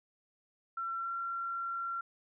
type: tone with pitch glide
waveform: sine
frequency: 1354 to 1368.2 Hz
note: E6 to F6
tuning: +46 to -36 cents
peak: -34 dBFS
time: 0.77-2.01 s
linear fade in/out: 5 ms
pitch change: +18 cents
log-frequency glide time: 0.98-1.12 s
effects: none